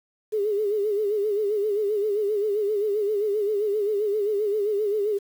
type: tone with vibrato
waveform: sine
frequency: 415.7 Hz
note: G#4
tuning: 2 cents sharp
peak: -21 dBFS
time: 0.32-5.19 s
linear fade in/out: 20 ms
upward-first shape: sine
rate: 7.6 Hz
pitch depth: 81 cents each way
effects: 8-bit